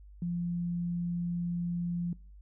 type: tone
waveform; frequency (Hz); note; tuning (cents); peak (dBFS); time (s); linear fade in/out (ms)
sine; 173.5; F3; -11; -30; 0.22-2.13; 2
effects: noise-tail reverb RT60 0.4 s tail -24 dB re dry + added 50 Hz sine -49 dBFS peak until 2.41 s